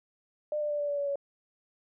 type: tone with pitch steps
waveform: sine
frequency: 601 / 594.4 / 588 / 581.5 / 575.2 / 568.9 / 562.7 Hz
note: D5 / D5 / D5 / D5 / D5 / C#5 / C#5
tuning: +40 / +21 / +2 / -17 / -36 / +45 / +26 cents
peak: -28 dBFS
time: 0.52-1.157 s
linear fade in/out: 2 ms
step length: 91 ms
effects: none